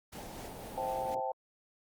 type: noise with tremolo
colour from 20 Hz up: pink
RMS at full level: -47 dBFS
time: 0.12-1.15 s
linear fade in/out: 10 ms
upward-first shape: triangle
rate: 4.1 Hz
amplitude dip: 30%
type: band-pass noise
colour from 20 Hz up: white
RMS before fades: -47 dBFS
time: 0.14-1.21 s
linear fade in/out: 20 ms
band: 100 to 920 Hz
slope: 96 dB/octave
type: chord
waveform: sine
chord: A minor seventh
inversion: first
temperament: equal with one note detuned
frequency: 523.3 / 659.3 / 779.5 / 880 Hz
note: C5 / E5 / G5 / A5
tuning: 0 / 0 / -10 / 0 cents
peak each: -37 / -42 / -36 / -38 dBFS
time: 0.77-1.32 s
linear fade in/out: 5 ms
effects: Opus 48 kbps